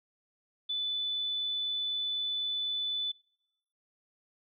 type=tone; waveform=sine; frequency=3492 Hz; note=A7; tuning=14 cents flat; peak=-30 dBFS; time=0.69-3.12 s; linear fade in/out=10 ms; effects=noise-tail reverb RT60 0.8 s tail -25 dB re dry